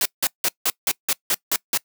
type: noise bursts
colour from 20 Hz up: white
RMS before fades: -20 dBFS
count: 9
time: 0.01-1.775 s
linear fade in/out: 2 ms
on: 45 ms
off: 170 ms
effects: noise-tail reverb RT60 0.1 s tail -23 dB re dry + high-pass 200 Hz 12 dB/octave